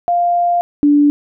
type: tone pair in turn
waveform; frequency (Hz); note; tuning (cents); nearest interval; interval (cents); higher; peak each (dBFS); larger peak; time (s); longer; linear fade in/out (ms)
sine; 698.5 / 291.1; F5 / D4; 0 / -15; octave + minor third; 1515; first; -11 / -7; second; 0.08-0.61 / 0.83-1.1; first; 0
effects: none